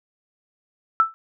sine tone with exponential decay, 1323 Hz, E6, 6 cents sharp, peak -9 dBFS, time 1-1.14 s, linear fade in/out 0 ms, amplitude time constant 30 ms, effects none

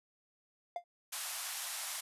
triangle tone with exponential decay, 698.5 Hz, F5, in tune, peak -30 dBFS, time 0.76-0.84 s, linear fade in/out 2 ms, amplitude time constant 17 ms
white band-pass noise, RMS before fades -41 dBFS, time 1.12-2.01 s, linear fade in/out 10 ms, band 650 to 13000 Hz, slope 48 dB/octave
effects resampled to 32000 Hz

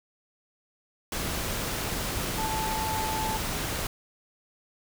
sine tone in noise, 876 Hz, A5, 8 cents flat, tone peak -30 dBFS, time 2.38-3.37 s, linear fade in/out 2 ms, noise pink, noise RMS -31 dBFS, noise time 1.12-3.87 s, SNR -2 dB, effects none

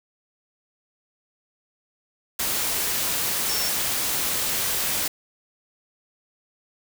sine tone in noise, 5430 Hz, F8, 50 cents flat, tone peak -28 dBFS, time 3.49-3.69 s, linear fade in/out 5 ms, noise white, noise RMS -25 dBFS, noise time 2.39-5.08 s, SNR -6 dB, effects none

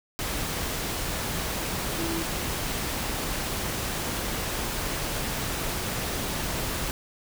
sine tone in noise, 331.6 Hz, E4, 10 cents sharp, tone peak -30 dBFS, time 1.98-2.22 s, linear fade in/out 0 ms, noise pink, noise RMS -30 dBFS, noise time 0.19-6.91 s, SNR -3 dB, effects none

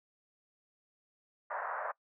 pink band-pass noise, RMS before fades -38 dBFS, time 1.5-1.92 s, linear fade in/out 10 ms, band 570 to 1700 Hz, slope 48 dB/octave, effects noise-tail reverb RT60 0.1 s tail -23 dB re dry

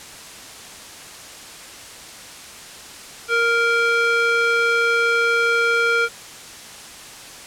square tone with band-pass filter, 466.2 Hz, A#4, in tune, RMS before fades -18 dBFS, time 3.28-6.09 s, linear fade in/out 50 ms, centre 1700 Hz, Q 1.7, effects white hiss -38 dBFS RMS until 7.46 s + low-pass 9000 Hz 12 dB/octave

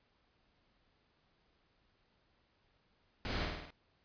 pink noise with echo, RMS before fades -39 dBFS, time 3.25-3.45 s, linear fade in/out 0 ms, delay 51 ms, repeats 5, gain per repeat -3 dB, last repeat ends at 3.705 s, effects pink hiss -74 dBFS RMS until 4.04 s + resampled to 11025 Hz

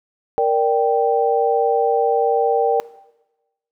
sine chord, G minor, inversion first, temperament equal, 466.2 / 587.3 / 784 Hz, Bb4 / D5 / G5, 0 / 0 / 0 cents, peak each -17 / -22 / -18 dBFS, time 0.38-2.8 s, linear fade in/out 0 ms, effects noise-tail reverb RT60 1.0 s tail -19 dB re dry

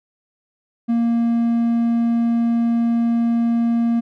triangle tone, 233.1 Hz, A#3, in tune, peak -13 dBFS, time 0.88-4.01 s, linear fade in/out 20 ms, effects none

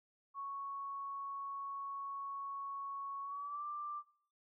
sine tone with pitch glide, 1108.7 to 1181.4 Hz, C#6 to D6, 0 to +10 cents, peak -40 dBFS, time 0.34-4.03 s, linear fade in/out 50 ms, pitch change +110 cents, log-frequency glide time 3.23-3.65 s, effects noise-tail reverb RT60 0.5 s tail -17 dB re dry

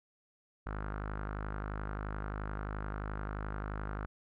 sawtooth tone with low-pass filter, 51.5 Hz, G#1, 14 cents flat, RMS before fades -39 dBFS, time 0.66-4.06 s, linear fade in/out 5 ms, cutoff 1400 Hz, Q 3.9, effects none

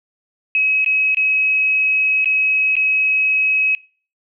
sine tone with dropouts, 2554 Hz, D#7, 45 cents sharp, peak -13 dBFS, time 0.55-3.75 s, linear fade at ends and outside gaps 1 ms, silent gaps 0.846-0.861 / 1.147-1.17 / 2.245-2.257 / 2.755-2.766 s, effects noise-tail reverb RT60 0.4 s tail -22 dB re dry

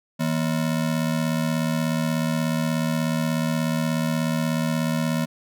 square ring-modulated tone, 200.2 Hz, G3, 37 cents sharp, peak -19 dBFS, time 0.19-5.26 s, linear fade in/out 20 ms, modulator 38.3 Hz, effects none

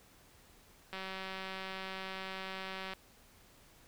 click train, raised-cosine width 0.3 ms, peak -26 dBFS, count 382, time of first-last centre 0.93-2.935 s, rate 190 Hz, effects pink hiss -62 dBFS RMS until 3.87 s

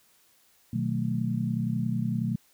sine chord, B dominant seventh, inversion none, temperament just, 123.47 / 154.34 / 185.21 / 222.2 Hz, B2 / D#3 / F#3 / A3, 0 / -14 / +2 / +17 cents, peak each -30 / -33 / -32 / -30 dBFS, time 0.73-2.36 s, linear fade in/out 5 ms, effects white hiss -63 dBFS RMS until 2.53 s

